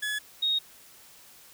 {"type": "tone pair in turn", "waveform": ["30% pulse", "sine"], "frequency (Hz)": [1700, 3744], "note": ["G#6", "A#7"], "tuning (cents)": [40, 7], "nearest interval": "octave + major second", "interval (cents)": 1367, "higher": "second", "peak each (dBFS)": [-26, -23], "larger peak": "second", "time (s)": [[0.02, 0.19], [0.42, 0.59]], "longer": "neither", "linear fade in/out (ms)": 10, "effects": ["white hiss -53 dBFS RMS until 1.53 s"]}